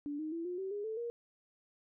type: tone with pitch steps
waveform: sine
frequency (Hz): 290.2 / 311 / 333.4 / 357.3 / 382.9 / 410.4 / 439.9 / 471.4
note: D4 / D#4 / E4 / F4 / G4 / G#4 / A4 / A#4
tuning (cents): -21 / -1 / +20 / +40 / -41 / -21 / 0 / +19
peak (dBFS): -36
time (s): 0.06-1.1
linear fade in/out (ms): 0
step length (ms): 130
effects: none